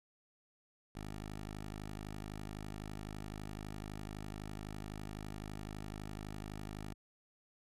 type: tone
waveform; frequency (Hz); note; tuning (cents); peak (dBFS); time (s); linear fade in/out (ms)
10% pulse; 51.91; G#1; 0; -35; 0.95-6.94; 5
effects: resampled to 32000 Hz